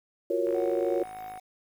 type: chord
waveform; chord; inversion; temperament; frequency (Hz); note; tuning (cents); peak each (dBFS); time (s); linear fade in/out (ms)
sine; Gb major seventh; third; equal; 349.2 / 370 / 466.2 / 554.4; F4 / Gb4 / Bb4 / Db5; 0 / 0 / 0 / 0; -29 / -32 / -30 / -29; 0.3-1.03; 5
type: click train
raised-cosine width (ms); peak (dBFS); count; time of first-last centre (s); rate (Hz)
0.5; -31; 49; 0.47-1.376; 53
type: tone with tremolo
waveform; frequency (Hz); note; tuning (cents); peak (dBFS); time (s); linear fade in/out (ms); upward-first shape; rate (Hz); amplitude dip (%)
triangle; 742; F#5; +5; -35; 0.54-1.4; 10; triangle; 3.2; 35
effects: 9-bit